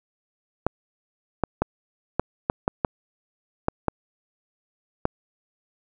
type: clicks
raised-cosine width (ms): 1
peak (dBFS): -6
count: 10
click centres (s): 0.666 / 1.437 / 1.62 / 2.196 / 2.499 / 2.679 / 2.848 / 3.684 / 3.883 / 5.054
effects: none